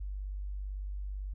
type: tone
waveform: sine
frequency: 48.98 Hz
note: G1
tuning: 1 cent flat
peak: -35 dBFS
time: 0-1.34 s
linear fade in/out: 10 ms
effects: none